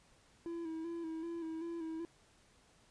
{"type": "tone with vibrato", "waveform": "triangle", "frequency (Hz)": 329.6, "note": "E4", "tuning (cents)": 0, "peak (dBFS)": -37, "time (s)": [0.46, 2.05], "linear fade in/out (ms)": 0, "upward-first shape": "square", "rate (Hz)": 2.6, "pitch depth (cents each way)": 40, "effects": ["pink hiss -67 dBFS RMS until 2.9 s", "resampled to 22050 Hz"]}